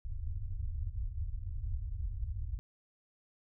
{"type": "low-pass noise", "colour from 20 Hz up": "pink", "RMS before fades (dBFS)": -37, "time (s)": [0.05, 2.59], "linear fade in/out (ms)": 0, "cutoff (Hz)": 110, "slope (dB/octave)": 96, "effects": []}